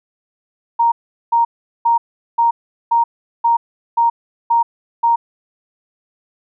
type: tone bursts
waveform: sine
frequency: 932.3 Hz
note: A#5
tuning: in tune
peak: -10 dBFS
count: 9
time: 0.79-5.16 s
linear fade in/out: 10 ms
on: 130 ms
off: 400 ms
effects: none